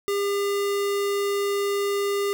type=tone; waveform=square; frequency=402.4 Hz; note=G4; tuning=45 cents sharp; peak=-23 dBFS; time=0.08-2.33 s; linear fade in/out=0 ms; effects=none